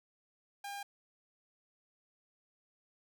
sawtooth tone, 804 Hz, G5, 44 cents sharp, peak -37 dBFS, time 0.64-0.83 s, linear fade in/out 5 ms, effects none

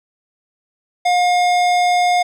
sine tone with hard clipping, 714 Hz, F5, 38 cents sharp, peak -14 dBFS, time 1.05-2.23 s, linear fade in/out 10 ms, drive 16 dB, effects none

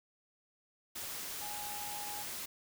sine tone in noise, 829 Hz, G#5, 3 cents flat, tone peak -44 dBFS, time 1.41-2.23 s, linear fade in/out 10 ms, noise white, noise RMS -42 dBFS, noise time 0.95-2.46 s, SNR -5 dB, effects none

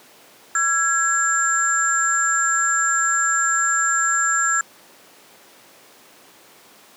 sine tone cluster, 1349 / 1661 / 7330 Hz, E6 / G#6 / A#8, +40 / 0 / -30 cents, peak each -21 dBFS, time 0.55-4.61 s, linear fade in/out 2 ms, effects pink hiss -48 dBFS RMS until 6.96 s + high-pass 300 Hz 12 dB/octave

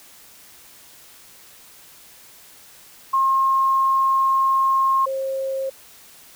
sine tone pair in turn, 1071 / 535.5 Hz, C6 / C5, +40 / +40 cents, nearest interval octave, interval 1200 cents, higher first, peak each -15 / -22 dBFS, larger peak first, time 3.13-5.06 / 5.06-5.7 s, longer first, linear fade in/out 10 ms, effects white hiss -47 dBFS RMS until 6.35 s

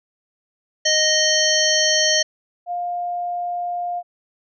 harmonic tone, 620 Hz, D#5, 6 cents flat, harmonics 1 / 3 / 5 / 7 / 9 / 10, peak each -22 / -22 / -22 / -22 / -22 / -22 dBFS, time 0.85-2.23 s, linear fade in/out 10 ms
sine tone, 705 Hz, F5, 16 cents sharp, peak -22 dBFS, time 2.66-4.03 s, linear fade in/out 50 ms
effects none

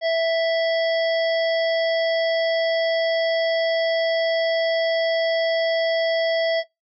harmonic tone, 659.3 Hz, E5, in tune, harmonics 1 / 3 / 5 / 7 / 8, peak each -18 / -28 / -32 / -35 / -36 dBFS, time 0.01-6.64 s, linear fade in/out 50 ms, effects noise-tail reverb RT60 0.2 s tail -23 dB re dry

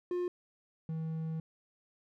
triangle tone pair in turn, 356 / 160.47 Hz, F4 / E3, +33 / -46 cents, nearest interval octave + major second, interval 1379 cents, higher first, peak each -29 / -32 dBFS, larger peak first, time 0.11-0.28 / 0.89-1.4 s, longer second, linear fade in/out 2 ms, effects none

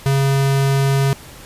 square tone, 137.1 Hz, C#3, 19 cents flat, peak -14 dBFS, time 0.06-1.13 s, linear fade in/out 0 ms, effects pink hiss -39 dBFS RMS until 1.45 s + resampled to 32000 Hz

